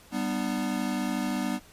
square chord, G major, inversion none, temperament equal with one note detuned, 196 / 246.9 / 300.7 Hz, G3 / B3 / D4, 0 / 0 / +41 cents, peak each -33 / -31 / -34 dBFS, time 0.11-1.6 s, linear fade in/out 50 ms, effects pink hiss -54 dBFS RMS until 1.72 s + resampled to 32000 Hz

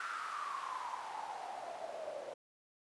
white noise with band-pass filter sweep, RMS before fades -43 dBFS, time 0-2.34 s, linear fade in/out 5 ms, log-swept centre 1400 to 550 Hz, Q 9.7, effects resampled to 24000 Hz

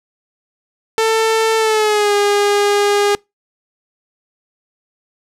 sawtooth tone with pitch glide, 445.4 to 408.4 Hz, A4 to G#4, +21 to -29 cents, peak -8 dBFS, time 0.98-3.15 s, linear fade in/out 0 ms, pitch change -150 cents, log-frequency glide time 1.57-2.14 s, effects noise-tail reverb RT60 0.2 s tail -25 dB re dry + low-pass 10000 Hz 12 dB/octave

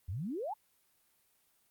sine exponential sweep, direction up, 77.78 to 920 Hz, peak -35 dBFS, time 0.08-0.54 s, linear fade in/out 10 ms, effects white hiss -72 dBFS RMS until 1.7 s + Opus 32 kbps

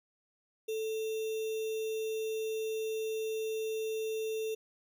sine tone with sample-and-hold, 440 Hz, A4, in tune, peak -32 dBFS, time 0.68-4.55 s, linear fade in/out 10 ms, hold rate 3150 Hz, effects none

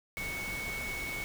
sine tone in noise, 2217 Hz, C#7, in tune, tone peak -36 dBFS, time 0.17-1.24 s, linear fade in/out 0 ms, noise pink, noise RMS -41 dBFS, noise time 0.17-1.24 s, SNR +2 dB, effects none

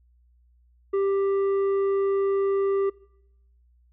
sine tone with tanh clipping, 393.3 Hz, G4, 6 cents sharp, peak -22 dBFS, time 0.93-2.9 s, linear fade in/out 10 ms, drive 7 dB, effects noise-tail reverb RT60 0.8 s tail -23 dB re dry + added 60 Hz sine -57 dBFS peak until 3.92 s

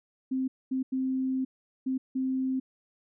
sine tone bursts at uneven times, 261.6 Hz, C4, in tune, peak -26 dBFS, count 5, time 0.31-0.48 / 0.71-0.83 / 0.92-1.45 / 1.86-1.98 / 2.15-2.6 s, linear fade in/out 10 ms, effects none

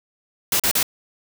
white noise bursts, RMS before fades -19 dBFS, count 3, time 0.52-0.829 s, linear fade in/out 2 ms, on 77 ms, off 39 ms, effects none

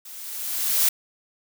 blue noise with level ramp, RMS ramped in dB -41 to -18 dBFS, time 0.05-0.89 s, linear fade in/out 5 ms, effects none

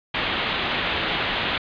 white low-pass noise, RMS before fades -25 dBFS, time 0.14-1.58 s, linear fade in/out 5 ms, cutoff 3700 Hz, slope 48 dB/octave, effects resampled to 11025 Hz

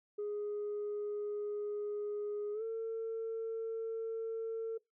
sine tone with pitch glide, 415 to 450 Hz, G#4 to A4, -1 to +39 cents, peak -34 dBFS, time 0.18-4.78 s, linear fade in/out 10 ms, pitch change +140 cents, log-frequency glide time 2.53-2.63 s, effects noise-tail reverb RT60 0.2 s tail -23 dB re dry + tanh soft clip ceiling -33 dBFS

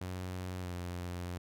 sawtooth tone with pitch glide, 91.6 to 88.58 Hz, F#2 to F2, -17 to +25 cents, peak -34 dBFS, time 0.01-1.38 s, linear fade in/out 5 ms, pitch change -58 cents, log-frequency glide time 0.6-0.71 s, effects none

